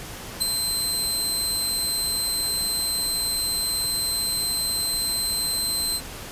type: tone with ADSR envelope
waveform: 20% pulse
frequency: 4108 Hz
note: C8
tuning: 33 cents flat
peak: -11 dBFS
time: 0.4-6.01 s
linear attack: 23 ms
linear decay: 4 ms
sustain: -6 dB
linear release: 52 ms
effects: pink hiss -37 dBFS RMS until 6.31 s + resampled to 32000 Hz